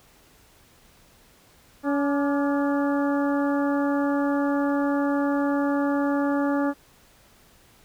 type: harmonic tone with a mistuned harmonic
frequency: 283.3 Hz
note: C#4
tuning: 38 cents sharp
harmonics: 1 / 2 / 3 / 4 / 5 / 6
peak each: -22 / -28 / -32 / -34 / -36 / -38 dBFS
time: 1.83-6.74 s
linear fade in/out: 50 ms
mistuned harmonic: 4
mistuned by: +58 cents
effects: pink hiss -56 dBFS RMS until 7.84 s